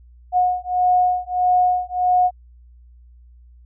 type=beating tone pair; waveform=sine; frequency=725 / 726.6 Hz; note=F#5 / F#5; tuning=-35 / -32 cents; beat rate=1.6 Hz; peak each=-18 dBFS; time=0.32-2.31 s; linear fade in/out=50 ms; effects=added 60 Hz sine -44 dBFS peak until 3.65 s